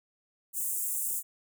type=high-pass noise; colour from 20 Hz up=pink; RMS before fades=-32 dBFS; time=0.53-1.23 s; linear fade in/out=50 ms; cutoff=7500 Hz; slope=48 dB/octave; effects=none